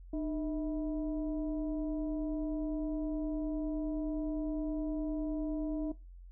sine tone with frequency modulation, 303.7 Hz, D#4, 42 cents flat, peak -32 dBFS, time 0.13-5.92 s, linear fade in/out 5 ms, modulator 338 Hz, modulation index 0.6, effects noise-tail reverb RT60 0.2 s tail -17 dB re dry + added 44 Hz sine -48 dBFS peak until 6.31 s

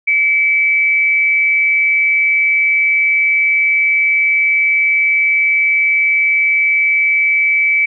sine tone pair together, 2140 / 2300 Hz, C7 / D7, +38 / -37 cents, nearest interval minor second, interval 125 cents, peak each -22 / -10 dBFS, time 0.07-7.86 s, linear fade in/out 10 ms, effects none

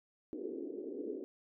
white band-pass noise, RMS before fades -42 dBFS, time 0.33-1.24 s, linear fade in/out 0 ms, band 270 to 430 Hz, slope 48 dB/octave, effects none

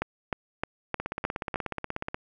two click trains, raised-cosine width 0.5 ms, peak -16 / -12 dBFS, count 20 / 6, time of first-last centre 1-2.145 / 0.02-1.558 s, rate 16.6 / 3.25 Hz, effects none

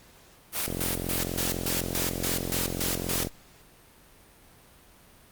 white noise with tremolo, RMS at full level -29 dBFS, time 0.52-3.3 s, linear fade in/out 50 ms, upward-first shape square, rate 3.5 Hz, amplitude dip 70%
click train, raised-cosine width 2 ms, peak -18 dBFS, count 115, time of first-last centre 0.68-3.271 s, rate 44 Hz
effects pink hiss -55 dBFS RMS until 5.31 s + Opus 48 kbps

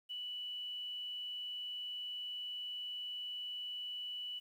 sine tone with quantisation, 2960 Hz, F#7, in tune, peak -40 dBFS, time 0.09-4.4 s, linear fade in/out 20 ms, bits 11, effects none

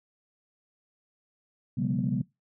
sine tone cluster, 128 / 141.6 / 178.4 / 200.7 / 241.4 Hz, C3 / C#3 / F3 / G3 / B3, -38 / +37 / +37 / +41 / -39 cents, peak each -31 dBFS, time 1.77-2.22 s, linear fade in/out 10 ms, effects noise-tail reverb RT60 0.2 s tail -21 dB re dry + tanh soft clip ceiling -16 dBFS

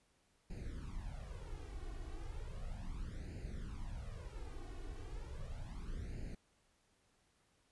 brown noise with flanger, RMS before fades -45 dBFS, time 0.5-6.35 s, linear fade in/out 5 ms, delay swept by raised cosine 0.43 to 2.73 ms, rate 0.35 Hz, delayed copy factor +1, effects pink hiss -75 dBFS RMS until 7.71 s + resampled to 24000 Hz

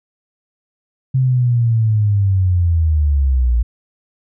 sine linear sweep, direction down, 132.3 to 56.4 Hz, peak -11 dBFS, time 1.14-3.63 s, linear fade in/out 10 ms, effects none

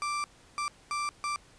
35% pulse tone bursts at uneven times, 1174.7 Hz, D6, in tune, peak -28 dBFS, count 4, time 0.02-0.24 / 0.58-0.68 / 0.91-1.09 / 1.24-1.36 s, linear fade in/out 0 ms, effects pink hiss -58 dBFS RMS until 1.58 s + resampled to 22050 Hz

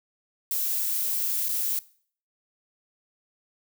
violet noise with dropouts, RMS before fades -27 dBFS, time 0.51-1.79 s, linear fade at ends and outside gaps 1 ms, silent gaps 1.485-1.49 s, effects noise-tail reverb RT60 0.5 s tail -20 dB re dry

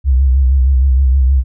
sine tone with vibrato, 65.9 Hz, C2, 13 cents sharp, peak -7 dBFS, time 0.04-1.44 s, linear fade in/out 50 ms, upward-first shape sine, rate 6.4 Hz, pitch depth 78 cents each way, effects none

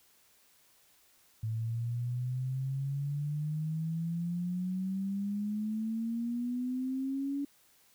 sine exponential sweep, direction up, 110 to 284.4 Hz, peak -31 dBFS, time 1.43-7.45 s, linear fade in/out 5 ms, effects white hiss -65 dBFS RMS until 7.94 s

